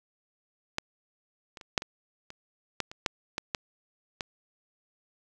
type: clicks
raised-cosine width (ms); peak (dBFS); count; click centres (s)
0.2; -11 / -26 / -28 / -6 / -20 / -26 / -11 / -25 / -8 / -13 / -11 / -15; 12; 0.784 / 1.572 / 1.612 / 1.778 / 1.821 / 2.304 / 2.803 / 2.915 / 3.062 / 3.381 / 3.548 / 4.208
effects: none